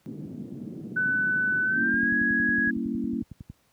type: band-pass noise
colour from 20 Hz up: white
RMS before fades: -38 dBFS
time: 0.06-1.89 s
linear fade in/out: 0 ms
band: 140 to 280 Hz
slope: 24 dB/octave
type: tone with pitch glide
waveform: sine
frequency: 1500 to 1664.4 Hz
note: F#6 to G#6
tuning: +23 to +3 cents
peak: -22 dBFS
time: 0.96-2.71 s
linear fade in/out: 10 ms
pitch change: +180 cents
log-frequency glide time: 1.63-2.11 s
type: chord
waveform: sine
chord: G diminished seventh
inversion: none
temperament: equal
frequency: 196 / 233.1 / 277.2 / 329.6 Hz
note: G3 / Bb3 / Db4 / Fb4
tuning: 0 / 0 / 0 / 0 cents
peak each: -35 / -29 / -32 / -35 dBFS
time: 1.76-3.22 s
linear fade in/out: 5 ms
type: click train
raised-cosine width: 5 ms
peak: -26 dBFS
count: 18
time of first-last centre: 1.94-3.5 s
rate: 10.9 Hz
effects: pink hiss -66 dBFS RMS until 3.72 s + high-pass 60 Hz 12 dB/octave